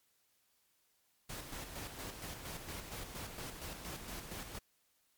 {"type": "noise with tremolo", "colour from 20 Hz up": "pink", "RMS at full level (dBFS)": -44, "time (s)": [1.29, 4.59], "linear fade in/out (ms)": 10, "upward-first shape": "square", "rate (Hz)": 4.3, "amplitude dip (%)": 45, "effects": ["white hiss -75 dBFS RMS until 5.17 s", "MP3 96 kbps"]}